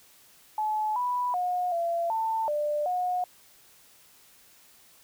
sine tone with pitch steps, 858 / 986 / 721 / 680 / 892 / 594 / 724 Hz, A5 / B5 / F#5 / F5 / A5 / D5 / F#5, -44 / -3 / -45 / -46 / +23 / +20 / -38 cents, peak -25 dBFS, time 0.58-3.24 s, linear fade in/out 2 ms, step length 380 ms, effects white hiss -57 dBFS RMS until 5.03 s

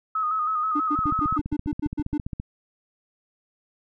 sine tone with vibrato, 1261 Hz, D#6, 23 cents sharp, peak -22 dBFS, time 0.15-1.38 s, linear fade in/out 5 ms, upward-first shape square, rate 6.2 Hz, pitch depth 38 cents each way
triangle tone bursts, 297 Hz, D4, 20 cents sharp, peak -21 dBFS, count 10, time 0.75-2.18 s, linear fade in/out 10 ms, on 53 ms, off 100 ms
click train, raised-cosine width 5 ms, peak -18 dBFS, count 22, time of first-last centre 0.99-2.399 s, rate 14.9 Hz
effects none

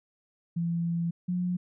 sine tone pair in turn, 169.3 / 179.06 Hz, E3 / F3, +46 / +44 cents, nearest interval minor second, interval 98 cents, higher second, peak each -26 dBFS, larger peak neither, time 0.56-1.11 / 1.28-1.57 s, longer first, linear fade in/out 10 ms, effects none

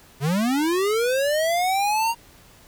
square linear sweep, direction up, 130 to 940 Hz, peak -20 dBFS, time 0.2-2.15 s, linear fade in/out 50 ms, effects pink hiss -51 dBFS RMS until 2.67 s

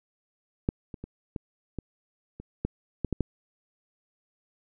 clicks, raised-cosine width 3 ms, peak -11 / -25 / -25 / -20 / -20 / -27 / -14 / -14 / -14 / -12 dBFS, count 10, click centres 0.689 / 0.942 / 1.04 / 1.362 / 1.787 / 2.4 / 2.65 / 3.047 / 3.127 / 3.207 s, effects none

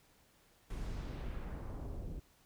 brown noise with low-pass filter sweep, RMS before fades -42 dBFS, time 0.7-2.2 s, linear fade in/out 5 ms, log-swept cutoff 12000 to 370 Hz, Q 0.99, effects pink hiss -68 dBFS RMS until 2.45 s

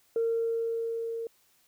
sine tone with level ramp, 458.4 Hz, A#4, 29 cents flat, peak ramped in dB -23 to -32 dBFS, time 0.16-1.27 s, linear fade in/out 2 ms, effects tanh soft clip ceiling -20 dBFS + white hiss -66 dBFS RMS until 1.67 s

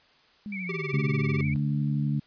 sine exponential sweep, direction down, 212.3 to 82.9 Hz, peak -33 dBFS, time 0.46-1.56 s, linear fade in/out 0 ms
sine tone with vibrato, 2261 Hz, C#7, 34 cents sharp, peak -34 dBFS, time 0.52-1.54 s, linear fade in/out 5 ms, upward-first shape triangle, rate 13 Hz, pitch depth 87 cents each way
square tone with tremolo, 388.7 Hz, G4, 15 cents flat, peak -30 dBFS, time 0.69-1.41 s, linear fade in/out 2 ms, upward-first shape sine, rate 20 Hz, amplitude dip 100%
harmonic tone, 72.1 Hz, D2, 31 cents flat, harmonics 2 / 3 / 4, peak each -25 / -30 / -36 dBFS, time 0.93-2.2 s, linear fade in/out 10 ms
effects white hiss -60 dBFS RMS until 2.26 s + resampled to 11025 Hz

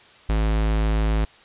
square tone, 53.7 Hz, A1, 41 cents flat, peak -19 dBFS, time 0.29-1.25 s, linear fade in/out 5 ms, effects white hiss -50 dBFS RMS until 1.44 s + resampled to 8000 Hz

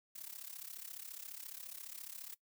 blue noise with amplitude modulation, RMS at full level -45 dBFS, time 0.15-2.35 s, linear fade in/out 10 ms, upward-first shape sine, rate 34.5 Hz, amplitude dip 85%, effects noise-tail reverb RT60 0.1 s tail -19 dB re dry

